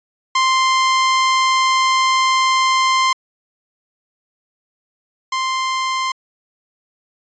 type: tone pair in turn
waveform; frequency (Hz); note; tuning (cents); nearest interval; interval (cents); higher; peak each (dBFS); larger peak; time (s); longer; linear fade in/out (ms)
sawtooth; 1046.5 / 1046.5; C6 / C6; 0 / 0; unison; 0; neither; -9 / -14; first; 0.35-3.13 / 5.32-6.12; first; 5
effects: resampled to 16000 Hz